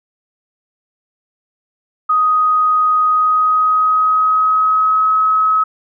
sine tone with pitch glide, 1250 to 1280 Hz, D#6 to D#6, +8 to +49 cents, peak -10 dBFS, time 2.09-5.64 s, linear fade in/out 10 ms, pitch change +41 cents, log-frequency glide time 3.06-5.12 s, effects none

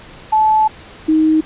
sine tone pair in turn, 867 / 313.7 Hz, A5 / D#4, -26 / +14 cents, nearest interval octave + tritone, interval 1760 cents, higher first, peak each -9 dBFS, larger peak neither, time 0.32-0.68 / 1.08-1.41 s, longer first, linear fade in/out 10 ms, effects pink hiss -38 dBFS RMS until 1.45 s + resampled to 8000 Hz

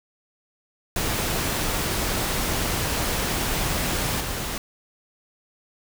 pink noise with level steps, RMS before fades -25 / -29 dBFS, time 0.96-4.58 s, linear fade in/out 2 ms, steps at 4.2 s, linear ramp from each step 10 ms, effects none

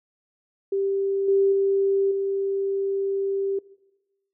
sine tone with level steps, 392.6 Hz, G4, 3 cents sharp, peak -21 / -16 / -18 / -22 dBFS, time 0.72-3.59 s, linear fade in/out 5 ms, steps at 1.28 / 1.52 / 2.11 s, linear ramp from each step 5 ms, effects noise-tail reverb RT60 1.0 s tail -20 dB re dry

